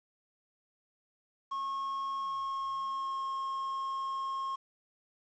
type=tone with pitch glide; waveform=triangle; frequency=1089 to 1077.1 Hz; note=C#6 to C6; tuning=-31 to +50 cents; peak=-31 dBFS; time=1.51-4.56 s; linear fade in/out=10 ms; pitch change=-19 cents; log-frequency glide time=2.18-3.23 s; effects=resampled to 16000 Hz + 10-bit